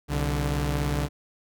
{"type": "tone pair together", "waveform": "sawtooth", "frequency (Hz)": [64.47, 146], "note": ["C2", "D3"], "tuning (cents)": [-25, -10], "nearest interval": "octave + major second", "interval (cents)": 1415, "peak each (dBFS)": -23, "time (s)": [0.08, 1.09], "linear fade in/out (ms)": 50, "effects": []}